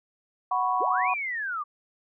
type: chord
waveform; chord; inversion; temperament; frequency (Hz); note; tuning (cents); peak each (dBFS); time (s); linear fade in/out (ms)
sine; F# suspended fourth; none; equal; 740 / 987.8 / 1108.7; F#5 / B5 / C#6; 0 / 0 / 0; -27; 0.51-1.14; 5
type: linear two-way sweep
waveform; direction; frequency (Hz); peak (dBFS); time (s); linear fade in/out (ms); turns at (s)
sine; up then down; 263.7 to 2512 to 1134; -28; 0.8-1.64; 20; 1.1
effects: none